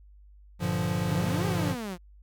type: chord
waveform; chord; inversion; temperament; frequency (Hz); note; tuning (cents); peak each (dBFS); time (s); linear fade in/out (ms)
square; G minor seventh; none; equal; 98 / 116.54 / 146.83 / 174.61; G2 / Bb2 / D3 / F3; 0 / 0 / 0 / 0; -33 / -35 / -34 / -30; 0.59-1.76; 50
type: exponential two-way sweep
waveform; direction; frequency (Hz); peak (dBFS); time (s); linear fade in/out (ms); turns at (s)
sawtooth; up then down; 116.54 to 412.9 to 169.8; -29; 1.06-1.98; 50; 1.46
effects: added 50 Hz sine -50 dBFS peak until 2.22 s